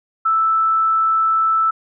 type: tone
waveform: sine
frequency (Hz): 1318.5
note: E6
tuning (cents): 0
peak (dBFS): -13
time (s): 0.25-1.71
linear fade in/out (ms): 10
effects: none